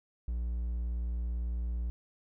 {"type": "tone", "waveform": "triangle", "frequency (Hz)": 59, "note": "A#1", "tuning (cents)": 22, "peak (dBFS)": -29, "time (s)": [0.28, 1.9], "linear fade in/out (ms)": 0, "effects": []}